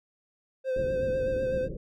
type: tone with vibrato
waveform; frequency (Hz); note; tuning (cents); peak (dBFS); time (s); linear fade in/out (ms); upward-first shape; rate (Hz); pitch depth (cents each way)
triangle; 520; C5; -11; -24; 0.64-1.69; 50; sine; 8; 27
type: low-pass noise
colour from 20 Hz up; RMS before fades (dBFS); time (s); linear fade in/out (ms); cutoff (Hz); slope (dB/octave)
pink; -36; 0.76-1.77; 5; 560; 96
effects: none